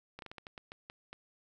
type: slowing click train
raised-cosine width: 0.3 ms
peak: -29 dBFS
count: 10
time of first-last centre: 0.19-1.13 s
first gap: 32 ms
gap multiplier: 1.28
effects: none